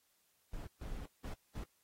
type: noise bursts at uneven times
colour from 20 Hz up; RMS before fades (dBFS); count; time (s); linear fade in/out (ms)
brown; -43; 4; 0.53-0.67 / 0.81-1.06 / 1.24-1.34 / 1.55-1.64; 5
effects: white hiss -75 dBFS RMS until 1.83 s + AAC 48 kbps